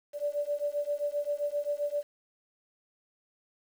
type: beating tone pair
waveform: sine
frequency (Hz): 579 / 586.6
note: D5 / D5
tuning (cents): -25 / -2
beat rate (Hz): 7.6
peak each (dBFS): -32 / -32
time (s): 0.13-2.04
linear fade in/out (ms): 50
effects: 9-bit